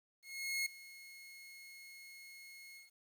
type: tone with ADSR envelope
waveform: sawtooth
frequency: 2165 Hz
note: C#7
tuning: 41 cents flat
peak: -30 dBFS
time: 0.22-2.92 s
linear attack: 440 ms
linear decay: 6 ms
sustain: -19 dB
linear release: 150 ms
effects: 11-bit